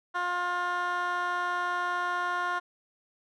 15% pulse tone with band-pass filter, 354.8 Hz, F4, 27 cents sharp, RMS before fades -30 dBFS, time 0.14-2.6 s, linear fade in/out 20 ms, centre 1300 Hz, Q 1.9, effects none

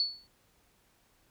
sine tone with exponential decay, 4435 Hz, C#8, in tune, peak -23 dBFS, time 0-0.27 s, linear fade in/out 1 ms, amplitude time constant 57 ms, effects pink hiss -68 dBFS RMS until 1.3 s

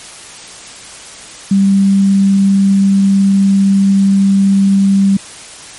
sine tone, 196 Hz, G3, in tune, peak -6 dBFS, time 1.51-5.17 s, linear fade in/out 5 ms, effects white hiss -32 dBFS RMS until 5.78 s + MP3 48 kbps

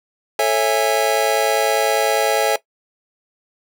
square chord, A major seventh, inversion none, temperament just, 440 / 550 / 660 / 825 Hz, A4 / C#5 / E5 / G#5, 0 / -14 / +2 / -12 cents, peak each -21 dBFS, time 0.39-2.56 s, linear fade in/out 2 ms, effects noise-tail reverb RT60 0.1 s tail -17 dB re dry

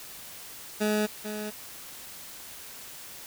20% pulse tone with echo, 211.8 Hz, G#3, 34 cents sharp, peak -19 dBFS, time 0.8-1.07 s, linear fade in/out 20 ms, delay 440 ms, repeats 1, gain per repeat -9 dB, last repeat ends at 1.51 s, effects white hiss -44 dBFS RMS until 3.26 s

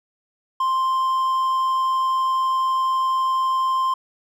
triangle tone, 1048 Hz, C6, 2 cents sharp, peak -16 dBFS, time 0.6-3.94 s, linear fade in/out 5 ms, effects none

